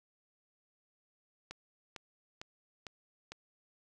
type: click train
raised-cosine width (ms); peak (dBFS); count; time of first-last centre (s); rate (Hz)
0.2; -26; 5; 1.51-3.32; 2.21
effects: none